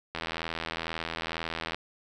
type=click train; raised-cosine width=0.3 ms; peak=-16 dBFS; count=132; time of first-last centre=0.15-1.746 s; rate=82.1 Hz; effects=none